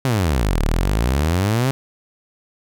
sawtooth exponential two-way sweep, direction down then up, 138.59 to 35.12 to 138.59 Hz, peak -12 dBFS, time 0.05-1.71 s, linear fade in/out 0 ms, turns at 0.62 s, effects none

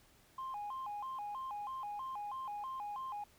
sine tone with vibrato, 932.3 Hz, A#5, in tune, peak -38 dBFS, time 0.38-3.24 s, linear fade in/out 5 ms, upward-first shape square, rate 3.1 Hz, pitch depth 210 cents each way, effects tanh soft clip ceiling -37 dBFS + pink hiss -66 dBFS RMS until 3.38 s

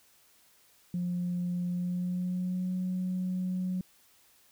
sine tone with pitch glide, 177.2 to 183.77 Hz, F3 to F#3, +25 to -12 cents, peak -28 dBFS, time 0.94-3.81 s, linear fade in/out 2 ms, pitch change +63 cents, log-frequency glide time 1.69-2.73 s, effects tanh soft clip ceiling -25 dBFS + white hiss -63 dBFS RMS until 4.51 s

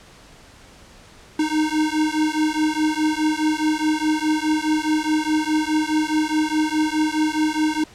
square beating tone pair, 306.8 / 311.6 Hz, D#4 / D#4, -24 / +3 cents, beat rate 4.8 Hz, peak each -22 dBFS, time 1.39-7.84 s, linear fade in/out 5 ms, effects pink hiss -47 dBFS RMS until 7.94 s + low-pass 8000 Hz 12 dB/octave

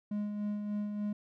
triangle tone with tremolo, 207.7 Hz, G#3, in tune, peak -29 dBFS, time 0.11-1.13 s, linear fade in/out 5 ms, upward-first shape sine, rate 3.4 Hz, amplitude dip 40%, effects none

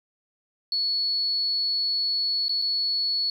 triangle tone with dropouts, 4400 Hz, C#8, 14 cents flat, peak -19 dBFS, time 0.72-3.3 s, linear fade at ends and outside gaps 2 ms, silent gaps 2.483-2.493 / 2.617-2.621 s, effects tanh soft clip ceiling -21 dBFS

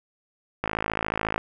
click train, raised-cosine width 0.5 ms, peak -10 dBFS, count 41, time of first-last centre 0.64-1.379 s, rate 54.1 Hz, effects none

